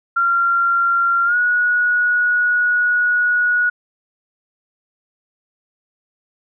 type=tone with pitch glide; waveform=sine; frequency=1380 to 1458.7 Hz; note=F6 to F#6; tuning=-21 to -25 cents; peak=-13 dBFS; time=0.16-3.7 s; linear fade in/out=10 ms; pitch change=+96 cents; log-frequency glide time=1.25-1.36 s; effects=none